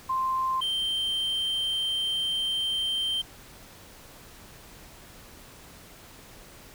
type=tone pair in turn; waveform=sine / triangle; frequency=1046 / 3134 Hz; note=C6 / G7; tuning=-1 / -1 cents; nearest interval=octave + perfect fifth; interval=1900 cents; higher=second; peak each=-24 dBFS; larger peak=neither; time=0.09-0.61 / 0.61-3.22 s; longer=second; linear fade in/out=10 ms; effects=pink hiss -49 dBFS RMS until 6.74 s